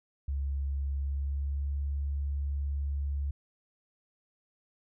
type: tone with pitch glide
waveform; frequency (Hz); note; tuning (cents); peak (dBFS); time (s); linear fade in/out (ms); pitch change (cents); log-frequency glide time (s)
sine; 69.3 to 70.59; C#2 to C#2; 0 to +32; -29; 0.28-3.31; 5; +32; 0.95-1.75
effects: none